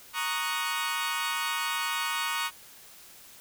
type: chord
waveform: 20% pulse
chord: D# minor seventh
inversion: second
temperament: equal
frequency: 932.3 / 1108.7 / 1244.5 / 1480 Hz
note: A#5 / C#6 / D#6 / F#6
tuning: 0 / 0 / 0 / 0 cents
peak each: -29 / -29 / -29 / -30 dBFS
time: 0.13-2.51 s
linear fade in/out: 50 ms
effects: white hiss -51 dBFS RMS until 3.4 s